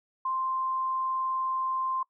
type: tone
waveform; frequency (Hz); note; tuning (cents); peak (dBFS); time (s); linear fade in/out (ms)
sine; 1046.5; C6; 0; -27; 0.25-2.03; 5
effects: noise-tail reverb RT60 0.1 s tail -22 dB re dry